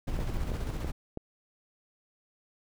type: noise with tremolo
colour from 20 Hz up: brown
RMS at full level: -31 dBFS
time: 0.07-0.92 s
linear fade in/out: 10 ms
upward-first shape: square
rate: 15 Hz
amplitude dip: 35%
type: click train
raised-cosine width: 2 ms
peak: -22 dBFS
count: 4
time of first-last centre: 0.19-1.174 s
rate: 3.05 Hz
effects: none